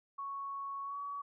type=tone with pitch glide; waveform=sine; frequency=1108.7 to 1132.7 Hz; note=C#6 to C#6; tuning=0 to +37 cents; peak=-38 dBFS; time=0.18-1.22 s; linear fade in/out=10 ms; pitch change=+37 cents; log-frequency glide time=0.83-0.99 s; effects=none

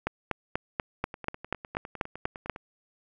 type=two click trains; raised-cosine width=0.5 ms; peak=-24 / -12 dBFS; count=16 / 11; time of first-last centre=1.04-2.561 / 0.07-2.497 s; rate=9.86 / 4.12 Hz; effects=none

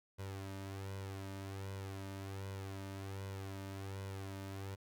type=tone with flanger; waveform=sawtooth; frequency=97.3 Hz; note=G2; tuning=12 cents flat; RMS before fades=-45 dBFS; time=0.18-4.76 s; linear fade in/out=20 ms; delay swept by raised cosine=2 to 3.3 ms; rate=1.3 Hz; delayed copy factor=+0.65; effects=none

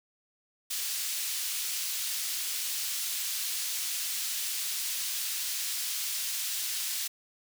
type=high-pass noise; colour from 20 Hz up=pink; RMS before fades=-33 dBFS; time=0.7-7.08 s; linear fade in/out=10 ms; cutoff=3700 Hz; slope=12 dB/octave; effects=none

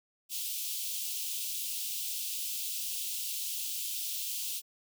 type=high-pass noise; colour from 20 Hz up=white; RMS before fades=-36 dBFS; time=0.29-4.62 s; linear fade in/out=50 ms; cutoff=2700 Hz; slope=48 dB/octave; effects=none

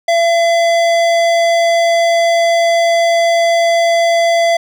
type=tone with hard clipping; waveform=sine; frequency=676 Hz; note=E5; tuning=43 cents sharp; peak=-11 dBFS; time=0.08-4.57 s; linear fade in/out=5 ms; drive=16 dB; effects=none

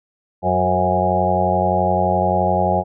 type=harmonic tone with a mistuned harmonic; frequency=91.6 Hz; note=F#2; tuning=17 cents flat; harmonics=1 / 2 / 4 / 5 / 6 / 7 / 8 / 9; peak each=-24 / -23 / -26 / -29 / -23 / -22 / -22 / -20 dBFS; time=0.42-2.84 s; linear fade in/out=50 ms; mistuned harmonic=6; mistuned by=-32 cents; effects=none

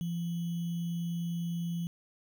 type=tone with sample-and-hold; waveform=sine; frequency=170.2 Hz; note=F3; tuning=44 cents flat; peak=-31 dBFS; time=0.01-1.87 s; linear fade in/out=0 ms; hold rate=3150 Hz; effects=none

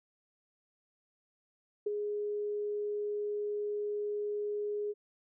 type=tone with ADSR envelope; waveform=sine; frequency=415.3 Hz; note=G#4; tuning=in tune; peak=-27 dBFS; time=1.86-4.94 s; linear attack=8 ms; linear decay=17 ms; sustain=-5 dB; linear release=35 ms; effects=none

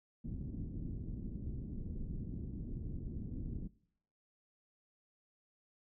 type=low-pass noise; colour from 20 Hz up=pink; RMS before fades=-42 dBFS; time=0.24-3.68 s; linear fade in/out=10 ms; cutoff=280 Hz; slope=24 dB/octave; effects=noise-tail reverb RT60 0.7 s tail -22 dB re dry

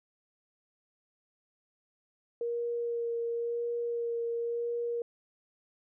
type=tone with vibrato; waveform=sine; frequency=470 Hz; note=A#4; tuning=14 cents sharp; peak=-30 dBFS; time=2.41-5.02 s; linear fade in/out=2 ms; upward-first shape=sine; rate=0.95 Hz; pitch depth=13 cents each way; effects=none

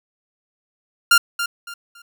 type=tone with echo; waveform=sawtooth; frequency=1396.9 Hz; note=F6; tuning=in tune; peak=-6 dBFS; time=1.11-1.18 s; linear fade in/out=5 ms; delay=280 ms; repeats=3; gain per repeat=-11 dB; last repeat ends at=2.02 s; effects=none

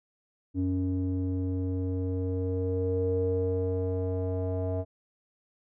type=tone with low-pass filter sweep; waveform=square; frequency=92.5 Hz; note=F#2; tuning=in tune; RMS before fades=-29 dBFS; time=0.54-4.85 s; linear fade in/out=50 ms; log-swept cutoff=310 to 600 Hz; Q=7.4; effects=none

